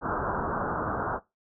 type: low-pass noise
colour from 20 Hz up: white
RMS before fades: -30 dBFS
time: 0.01-1.2 s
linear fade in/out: 50 ms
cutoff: 1500 Hz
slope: 96 dB/octave
effects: noise-tail reverb RT60 0.2 s tail -18 dB re dry